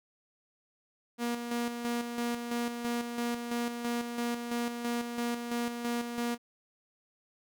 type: tone with tremolo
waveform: sawtooth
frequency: 237.9 Hz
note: A#3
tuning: 35 cents sharp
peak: -26 dBFS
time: 1.18-6.38 s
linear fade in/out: 50 ms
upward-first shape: square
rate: 3 Hz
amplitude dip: 50%
effects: none